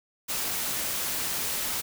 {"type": "noise", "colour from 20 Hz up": "white", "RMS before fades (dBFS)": -30, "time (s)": [0.28, 1.82], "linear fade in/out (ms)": 20, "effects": []}